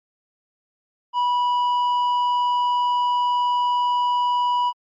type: tone with tanh clipping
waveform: sine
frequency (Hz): 979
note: B5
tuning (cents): -15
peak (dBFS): -19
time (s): 1.13-4.73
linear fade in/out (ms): 50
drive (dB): 6
effects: Opus 48 kbps